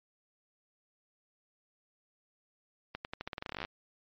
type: accelerating click train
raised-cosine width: 0.3 ms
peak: -21 dBFS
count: 19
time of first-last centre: 2.95-3.649 s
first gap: 99 ms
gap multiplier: 0.87
effects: low-pass 5000 Hz 12 dB/octave + MP3 48 kbps